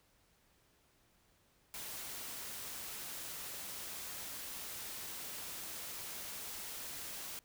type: noise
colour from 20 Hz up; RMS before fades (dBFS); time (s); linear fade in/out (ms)
white; -45; 1.74-7.39; 0
effects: pink hiss -71 dBFS RMS until 7.44 s